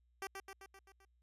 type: tone with echo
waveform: 10% pulse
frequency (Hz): 389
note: G4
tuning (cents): -13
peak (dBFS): -32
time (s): 0.22-0.27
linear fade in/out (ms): 2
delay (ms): 130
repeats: 6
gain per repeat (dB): -4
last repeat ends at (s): 1.05
effects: added 60 Hz sine -70 dBFS peak until 1.22 s + resampled to 32000 Hz